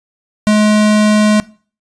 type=tone; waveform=square; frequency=211.9 Hz; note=G#3; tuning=35 cents sharp; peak=-8 dBFS; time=0.47-1.4 s; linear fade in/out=0 ms; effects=noise-tail reverb RT60 0.4 s tail -21 dB re dry + resampled to 22050 Hz